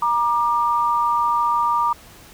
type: tone pair together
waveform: sine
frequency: 946 / 1191.9 Hz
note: A#5 / D6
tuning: +25 / +25 cents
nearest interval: major third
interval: 400 cents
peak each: -19 dBFS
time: 0.02-1.93 s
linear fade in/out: 5 ms
effects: pink hiss -45 dBFS RMS until 2.33 s